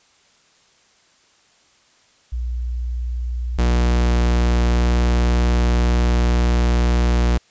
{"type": "tone pair in turn", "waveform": ["sine", "45% pulse"], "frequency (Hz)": [60.1, 59.87], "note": ["B1", "A#1"], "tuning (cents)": [-46, 47], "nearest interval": "unison", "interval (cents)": 7, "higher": "first", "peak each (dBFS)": [-21, -14], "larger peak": "second", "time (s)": [[2.32, 3.58], [3.58, 7.38]], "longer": "second", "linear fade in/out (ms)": 10, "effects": ["white hiss -56 dBFS RMS until 7.5 s", "resampled to 16000 Hz"]}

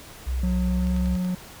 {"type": "tone with pitch glide", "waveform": "sine", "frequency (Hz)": [63, 66.55], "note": ["B1", "C2"], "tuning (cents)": [35, 30], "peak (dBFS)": -23, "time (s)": [0.26, 1.17], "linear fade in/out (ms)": 20, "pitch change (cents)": 95, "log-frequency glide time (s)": [0.73, 0.85]}
{"type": "tone", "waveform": "triangle", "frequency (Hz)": 181.6, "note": "F#3", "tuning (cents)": -32, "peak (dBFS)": -21, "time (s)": [0.43, 1.35], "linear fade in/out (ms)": 5}
{"type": "click train", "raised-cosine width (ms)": 0.2, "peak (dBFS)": -25, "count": 5, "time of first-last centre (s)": [0.87, 1.247], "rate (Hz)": 10.6}
{"effects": ["pink hiss -44 dBFS RMS until 1.6 s"]}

